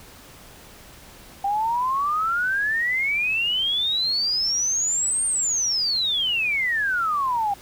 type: exponential two-way sweep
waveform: sine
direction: up then down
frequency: 784 to 8870 to 784 Hz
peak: -20 dBFS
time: 1.44-7.54 s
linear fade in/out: 5 ms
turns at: 5.26 s
effects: pink hiss -46 dBFS RMS until 7.61 s

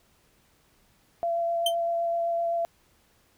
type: tone with vibrato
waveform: sine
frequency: 679 Hz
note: F5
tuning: 49 cents flat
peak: -24 dBFS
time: 1.23-2.65 s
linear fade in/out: 0 ms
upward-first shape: sine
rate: 7.8 Hz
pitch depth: 10 cents each way
type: tone with exponential decay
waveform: 45% pulse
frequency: 3109 Hz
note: G7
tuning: 15 cents flat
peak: -19 dBFS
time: 1.66-1.75 s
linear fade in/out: 5 ms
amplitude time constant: 18 ms
effects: pink hiss -64 dBFS RMS until 3.37 s

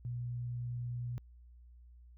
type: tone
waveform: sine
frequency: 121.4 Hz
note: B2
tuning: 29 cents flat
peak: -36 dBFS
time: 0.05-1.18 s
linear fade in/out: 0 ms
effects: added 60 Hz sine -54 dBFS peak until 2.17 s

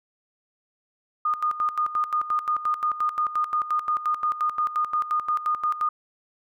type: tone with tremolo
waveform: sine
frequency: 1224 Hz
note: D#6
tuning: 29 cents flat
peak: -20 dBFS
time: 1.25-5.89 s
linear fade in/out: 5 ms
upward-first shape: square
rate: 5.7 Hz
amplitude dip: 75%
effects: none

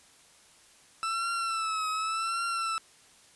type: tone with vibrato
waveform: 40% pulse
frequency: 1323 Hz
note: E6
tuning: 6 cents sharp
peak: -28 dBFS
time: 1.03-2.78 s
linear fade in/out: 0 ms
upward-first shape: triangle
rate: 0.88 Hz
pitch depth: 71 cents each way
effects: white hiss -58 dBFS RMS until 3.35 s + resampled to 24000 Hz

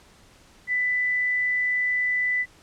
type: tone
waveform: sine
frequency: 1991 Hz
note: B6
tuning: 14 cents sharp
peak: -21 dBFS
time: 0.67-2.46 s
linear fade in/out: 50 ms
effects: pink hiss -54 dBFS RMS until 2.62 s + low-pass 9000 Hz 12 dB/octave

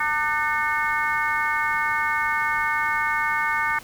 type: harmonic tone with a mistuned harmonic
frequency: 300 Hz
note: D4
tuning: 37 cents sharp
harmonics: 3 / 4 / 5 / 6 / 7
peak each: -27 / -27 / -27 / -27 / -27 dBFS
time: 0-3.79 s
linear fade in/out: 5 ms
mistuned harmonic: 7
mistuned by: +65 cents
effects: pink hiss -44 dBFS RMS until 3.83 s

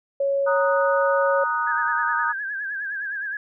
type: tone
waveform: sine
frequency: 554.4 Hz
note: C#5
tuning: in tune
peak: -19 dBFS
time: 0.2-1.44 s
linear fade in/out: 5 ms
type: chord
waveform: sine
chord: D# minor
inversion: second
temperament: equal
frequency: 932.3 / 1244.5 / 1480 Hz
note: A#5 / D#6 / F#6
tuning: 0 / 0 / 0 cents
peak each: -26 / -24 / -26 dBFS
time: 0.46-2.33 s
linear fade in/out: 20 ms
type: tone with vibrato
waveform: sine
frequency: 1629 Hz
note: G#6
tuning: 34 cents flat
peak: -26 dBFS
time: 1.67-3.37 s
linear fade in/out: 2 ms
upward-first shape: sine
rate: 9.7 Hz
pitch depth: 84 cents each way
effects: none

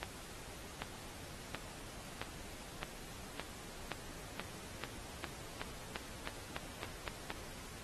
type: accelerating click train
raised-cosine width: 0.3 ms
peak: -22 dBFS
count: 17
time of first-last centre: 0.03-7.304 s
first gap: 790 ms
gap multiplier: 0.92
effects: pink hiss -51 dBFS RMS until 7.83 s + AAC 32 kbps

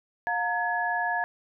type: tone cluster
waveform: sine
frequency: 712 / 918 / 1694 Hz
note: F5 / A#5 / G#6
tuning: +33 / -27 / +34 cents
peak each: -29 / -31 / -28 dBFS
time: 0.27-1.24 s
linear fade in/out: 0 ms
effects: none

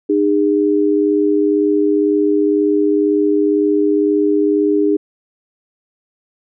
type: tone pair together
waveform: sine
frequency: 304.7 / 406.7 Hz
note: D#4 / G#4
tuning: -36 / -36 cents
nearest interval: perfect fourth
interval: 500 cents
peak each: -14 dBFS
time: 0.09-4.97 s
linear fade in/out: 10 ms
effects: none

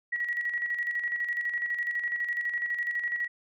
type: tone with tremolo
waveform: sine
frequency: 1919 Hz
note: A#6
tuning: 50 cents sharp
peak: -26 dBFS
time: 0.12-3.28 s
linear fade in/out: 10 ms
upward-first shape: square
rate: 12 Hz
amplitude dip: 50%
effects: none

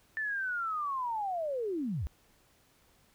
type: linear sweep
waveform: sine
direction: down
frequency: 1782 to 53.4 Hz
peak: -31 dBFS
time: 0.17-2.07 s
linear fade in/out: 0 ms
effects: pink hiss -66 dBFS RMS until 3.14 s

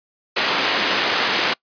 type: band-pass noise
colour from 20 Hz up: white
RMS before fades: -20 dBFS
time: 0.36-1.54 s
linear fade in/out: 10 ms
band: 240 to 3600 Hz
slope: 12 dB/octave
effects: noise-tail reverb RT60 0.1 s tail -25 dB re dry + resampled to 11025 Hz

